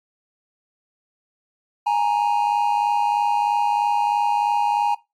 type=tone pair together; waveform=triangle; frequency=830.6 / 933.7 Hz; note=G#5 / A#5; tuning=0 / +3 cents; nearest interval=major second; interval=203 cents; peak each=-17 / -19 dBFS; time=1.86-4.95 s; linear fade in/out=10 ms; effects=noise-tail reverb RT60 0.2 s tail -18 dB re dry + MP3 96 kbps